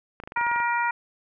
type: clicks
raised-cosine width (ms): 0.5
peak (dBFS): -22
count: 10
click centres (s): 0.201 / 0.237 / 0.275 / 0.321 / 0.374 / 0.412 / 0.467 / 0.515 / 0.561 / 0.602
type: harmonic tone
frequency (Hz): 474.4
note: A#4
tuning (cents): +30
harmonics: 2 / 3 / 4 / 5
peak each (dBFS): -24 / -28 / -30 / -32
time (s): 0.36-0.91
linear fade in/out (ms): 5
effects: none